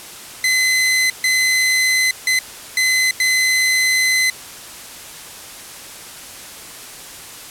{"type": "tone bursts at uneven times", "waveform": "sawtooth", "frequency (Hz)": 2037, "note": "C7", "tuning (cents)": -47, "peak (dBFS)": -10, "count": 5, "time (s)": [[0.44, 1.1], [1.24, 2.11], [2.27, 2.39], [2.77, 3.11], [3.2, 4.3]], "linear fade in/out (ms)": 2, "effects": ["white hiss -35 dBFS RMS until 7.5 s", "low-pass 12000 Hz 12 dB/octave"]}